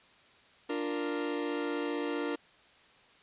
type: chord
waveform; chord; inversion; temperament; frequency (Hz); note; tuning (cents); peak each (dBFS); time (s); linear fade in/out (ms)
40% pulse; Bb major; first; equal; 293.7 / 349.2 / 466.2; D4 / F4 / Bb4; 0 / 0 / 0; -34 / -37 / -35; 0.69-2.36; 10
effects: white hiss -60 dBFS RMS until 3.22 s + resampled to 8000 Hz